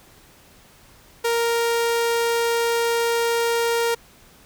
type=tone; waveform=sawtooth; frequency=466.2 Hz; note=A#4; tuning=in tune; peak=-15 dBFS; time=1.24-3.95 s; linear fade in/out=10 ms; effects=pink hiss -51 dBFS RMS until 4.45 s